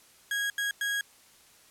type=tone bursts at uneven times; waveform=35% pulse; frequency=1646 Hz; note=G#6; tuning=16 cents flat; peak=-26 dBFS; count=3; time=0.31-0.5 / 0.58-0.71 / 0.81-1.01 s; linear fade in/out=2 ms; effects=white hiss -58 dBFS RMS until 1.7 s + low-pass 12000 Hz 12 dB/octave